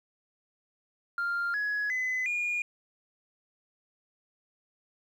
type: tone with pitch steps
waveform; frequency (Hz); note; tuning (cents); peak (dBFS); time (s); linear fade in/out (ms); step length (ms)
sine; 1396 / 1679.4 / 2020 / 2431; F6 / G#6 / B6 / D#7; -1 / +19 / +39 / -41; -26; 1.18-2.62; 2; 360
effects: tanh soft clip ceiling -25 dBFS + 10-bit